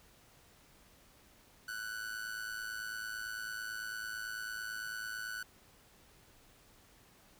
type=tone with amplitude modulation; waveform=45% pulse; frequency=1489 Hz; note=F#6; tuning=11 cents sharp; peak=-36 dBFS; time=1.68-5.43 s; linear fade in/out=5 ms; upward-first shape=sine; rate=109 Hz; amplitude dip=70%; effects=pink hiss -63 dBFS RMS until 7.39 s